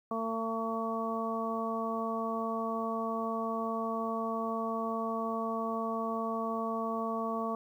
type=harmonic tone; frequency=225.6 Hz; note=A3; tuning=44 cents sharp; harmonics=1 / 2 / 3 / 4 / 5; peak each=-36 / -38 / -37 / -43 / -36 dBFS; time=0.11-7.55 s; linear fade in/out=2 ms; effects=11-bit